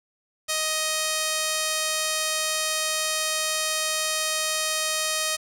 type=tone with low-pass filter; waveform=5% pulse; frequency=626 Hz; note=D#5; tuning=10 cents sharp; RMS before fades=-26 dBFS; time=0.48-5.37 s; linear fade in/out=20 ms; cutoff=12000 Hz; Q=5; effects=8-bit